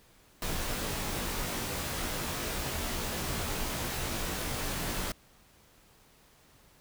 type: noise with comb filter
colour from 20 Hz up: pink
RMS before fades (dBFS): -34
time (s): 0.42-5.12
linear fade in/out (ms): 2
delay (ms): 19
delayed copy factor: -0.8
effects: pink hiss -61 dBFS RMS until 6.8 s